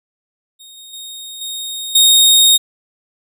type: tone with level steps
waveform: sawtooth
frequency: 3718 Hz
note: A#7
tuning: 5 cents flat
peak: -34 / -32 / -26 / -20 / -4 dBFS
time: 0.59-2.58 s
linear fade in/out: 20 ms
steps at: 0.77 / 0.93 / 1.41 / 1.95 s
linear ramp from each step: 5 ms
effects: none